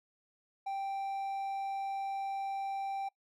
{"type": "tone", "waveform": "triangle", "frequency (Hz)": 784, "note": "G5", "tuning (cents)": 0, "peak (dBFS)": -32, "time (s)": [0.66, 3.09], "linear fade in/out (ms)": 10, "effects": ["noise-tail reverb RT60 0.1 s tail -23 dB re dry"]}